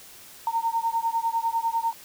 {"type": "beating tone pair", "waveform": "sine", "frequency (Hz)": [911, 921], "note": ["A#5", "A#5"], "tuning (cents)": [-40, -21], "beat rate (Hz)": 10, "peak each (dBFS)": -26, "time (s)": [0.47, 1.93], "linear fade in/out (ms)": 2, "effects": ["white hiss -47 dBFS RMS until 2.04 s"]}